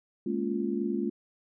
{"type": "chord", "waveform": "sine", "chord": "Bb minor seventh", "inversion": "third", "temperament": "just", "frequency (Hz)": [209.8, 233.1, 279.7, 349.6], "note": ["Ab3", "Bb3", "Db4", "F4"], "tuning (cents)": [18, 0, 16, 2], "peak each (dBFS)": [-32, -34, -34, -32], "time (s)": [0.26, 1.1], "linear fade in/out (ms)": 5, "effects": []}